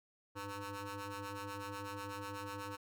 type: ring-modulated tone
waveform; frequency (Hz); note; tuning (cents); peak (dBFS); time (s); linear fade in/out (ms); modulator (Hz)
15% pulse; 202.3; G#3; -45; -33; 0.35-2.77; 20; 704
effects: none